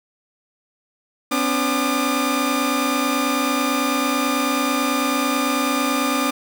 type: tone cluster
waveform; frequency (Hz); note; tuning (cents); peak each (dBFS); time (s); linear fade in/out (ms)
sawtooth; 255.6 / 284.7 / 1205; C4 / C#4 / D6; -40 / +46 / +44; -19; 1.31-6.31; 10
effects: 8-bit